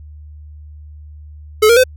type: tone with pitch steps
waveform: square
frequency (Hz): 429.8 / 468.7 / 511.1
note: A4 / A#4 / C5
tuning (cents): -41 / +9 / -41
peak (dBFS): -7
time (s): 1.62-1.839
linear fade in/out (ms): 10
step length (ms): 73
effects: added 75 Hz sine -33 dBFS peak until 1.96 s